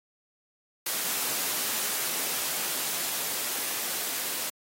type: noise with level ramp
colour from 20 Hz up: white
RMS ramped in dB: -29 to -32 dBFS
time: 0.86-4.5 s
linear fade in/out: 5 ms
effects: high-pass 200 Hz 12 dB/octave + AAC 48 kbps